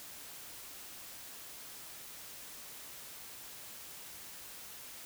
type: silence
effects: white hiss -49 dBFS RMS until 5.05 s